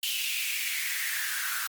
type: noise with high-pass filter sweep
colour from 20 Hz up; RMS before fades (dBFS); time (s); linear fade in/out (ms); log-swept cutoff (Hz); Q
white; -31; 0.03-1.67; 2; 3000 to 1400; 5.6
effects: Opus 32 kbps